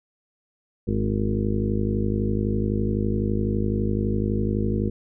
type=harmonic tone with a mistuned harmonic; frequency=51.91 Hz; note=G#1; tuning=in tune; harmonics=1 / 2 / 3 / 4 / 5 / 6 / 7 / 8 / 9; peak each=-28 / -26 / -36 / -26 / -32 / -36 / -30 / -36 / -34 dBFS; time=0.87-4.9 s; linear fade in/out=10 ms; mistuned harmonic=6; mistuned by=+18 cents; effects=none